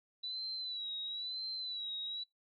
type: tone with vibrato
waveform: sine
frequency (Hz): 3951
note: B7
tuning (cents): 0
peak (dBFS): -38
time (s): 0.23-2.24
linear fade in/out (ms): 10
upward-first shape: sine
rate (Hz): 1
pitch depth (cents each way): 71
effects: noise-tail reverb RT60 0.2 s tail -26 dB re dry